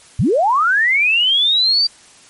sine linear sweep, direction up, 77.78 to 4699 Hz, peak -11 dBFS, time 0.19-1.87 s, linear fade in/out 5 ms, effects white hiss -45 dBFS RMS until 2.29 s + MP3 48 kbps

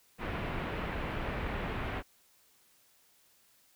pink low-pass noise, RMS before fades -36 dBFS, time 0.18-2.03 s, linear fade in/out 50 ms, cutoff 2700 Hz, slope 24 dB/octave, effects white hiss -66 dBFS RMS until 3.75 s

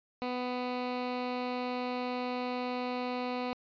15% pulse tone, 249 Hz, B3, 14 cents sharp, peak -26 dBFS, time 0.22-3.53 s, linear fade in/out 0 ms, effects resampled to 11025 Hz

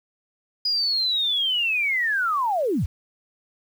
sine linear sweep, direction down, 4951 to 51.5 Hz, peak -20 dBFS, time 0.65-2.86 s, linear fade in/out 5 ms, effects 8-bit

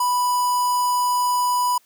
square tone with notch filter, 987.8 Hz, B5, in tune, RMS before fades -20 dBFS, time 0-1.78 s, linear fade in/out 5 ms, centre 2700 Hz, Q 1.3, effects white hiss -59 dBFS RMS until 1.85 s + high-pass 150 Hz 12 dB/octave

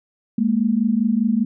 sine tone pair together, 208.1 / 233.1 Hz, G#3 / A#3, +4 / 0 cents, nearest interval major second, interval 196 cents, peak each -19 / -18 dBFS, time 0.38-1.45 s, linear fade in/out 5 ms, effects none

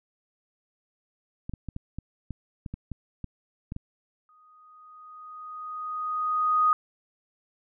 clicks, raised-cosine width 5 ms, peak -22 dBFS, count 12, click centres 1.495 / 1.537 / 1.687 / 1.764 / 1.986 / 2.307 / 2.662 / 2.74 / 2.917 / 3.243 / 3.721 / 3.764 s
sine tone with exponential growth, 1244.5 Hz, D#6, in tune, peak -17 dBFS, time 4.29-6.73 s, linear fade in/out 1 ms, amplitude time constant 530 ms
effects none

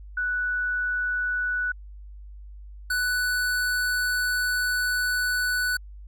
sine / square tone pair in turn, 1480 / 1487.2 Hz, F#6 / F#6, 0 / +8 cents, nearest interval unison, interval 8 cents, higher second, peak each -23 dBFS, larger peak neither, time 0.17-1.72 / 2.9-5.77 s, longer second, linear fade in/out 5 ms, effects added 50 Hz sine -39 dBFS peak until 6.07 s + MP3 64 kbps

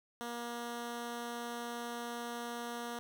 10% pulse tone, 237.4 Hz, A#3, 32 cents sharp, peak -31 dBFS, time 0.21-2.99 s, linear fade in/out 0 ms, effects none

